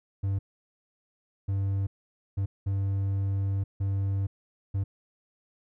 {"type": "tone bursts at uneven times", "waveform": "triangle", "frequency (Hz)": 98, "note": "G2", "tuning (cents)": 0, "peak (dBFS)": -23, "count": 6, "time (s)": [[0.23, 0.39], [1.48, 1.87], [2.37, 2.46], [2.66, 3.64], [3.8, 4.27], [4.74, 4.84]], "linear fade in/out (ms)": 10, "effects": []}